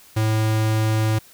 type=tone; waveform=square; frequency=109.4 Hz; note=A2; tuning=9 cents flat; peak=-18 dBFS; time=0.16-1.19 s; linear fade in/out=10 ms; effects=white hiss -49 dBFS RMS until 1.33 s